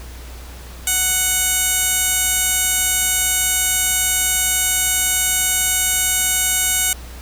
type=tone with band-pass filter; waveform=15% pulse; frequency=740 Hz; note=F#5; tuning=in tune; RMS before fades=-18 dBFS; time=0.87-6.93 s; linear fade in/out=2 ms; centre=9500 Hz; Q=1.4; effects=added 61 Hz sine -33 dBFS peak until 7.21 s + pink hiss -40 dBFS RMS until 7.21 s